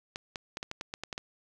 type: clicks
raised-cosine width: 0.2 ms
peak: -19 dBFS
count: 10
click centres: 0.159 / 0.358 / 0.571 / 0.629 / 0.714 / 0.811 / 0.939 / 1.036 / 1.128 / 1.179 s
effects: none